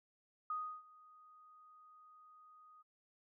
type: tone with ADSR envelope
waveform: sine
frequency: 1244.5 Hz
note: D#6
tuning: in tune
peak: -36 dBFS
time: 0.5-2.83 s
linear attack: 3 ms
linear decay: 320 ms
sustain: -23 dB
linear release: 21 ms
effects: none